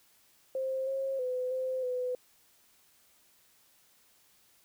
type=tone with pitch steps; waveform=sine; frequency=527 / 538 / 505 / 517 / 501 Hz; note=C5 / C5 / B4 / C5 / B4; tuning=+12 / +48 / +39 / -21 / +25 cents; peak=-30 dBFS; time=0.55-2.15 s; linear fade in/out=2 ms; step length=320 ms; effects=white hiss -65 dBFS RMS until 4.64 s